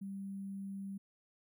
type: tone with sample-and-hold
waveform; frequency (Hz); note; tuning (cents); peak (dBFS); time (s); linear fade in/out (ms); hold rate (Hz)
sine; 196; G3; 0; -40; 0.01-0.98; 10; 11025
effects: none